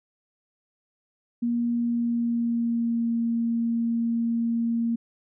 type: tone with pitch glide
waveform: sine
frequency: 236.9 to 231.9 Hz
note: A#3 to A#3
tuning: +28 to -9 cents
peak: -22 dBFS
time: 1.42-4.96 s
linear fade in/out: 10 ms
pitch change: -37 cents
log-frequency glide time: 1.7-3.13 s
effects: none